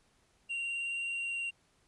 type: tone with vibrato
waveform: triangle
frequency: 2762 Hz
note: F7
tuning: 20 cents flat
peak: -32 dBFS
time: 0.49-1.51 s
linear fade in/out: 20 ms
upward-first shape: sine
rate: 19 Hz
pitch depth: 14 cents each way
effects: pink hiss -70 dBFS RMS until 1.87 s + resampled to 24000 Hz